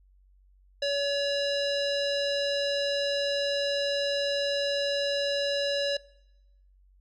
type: tone with low-pass filter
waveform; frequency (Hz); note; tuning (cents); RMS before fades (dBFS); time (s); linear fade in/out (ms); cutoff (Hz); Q
square; 566; C#5; +36; -28; 0.82-5.97; 5; 4500; 6.9
effects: noise-tail reverb RT60 0.9 s tail -22 dB re dry + added 47 Hz sine -57 dBFS peak until 7 s